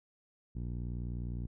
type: tone with low-pass filter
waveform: 10% pulse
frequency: 59.9 Hz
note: A#1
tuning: 48 cents sharp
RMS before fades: -38 dBFS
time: 0.55-1.47 s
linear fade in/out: 10 ms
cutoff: 160 Hz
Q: 0.59
effects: none